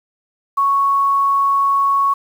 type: tone with quantisation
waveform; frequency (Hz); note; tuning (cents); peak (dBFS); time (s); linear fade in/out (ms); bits
sine; 1108.7; C#6; 0; -12; 0.57-2.14; 10; 7
effects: none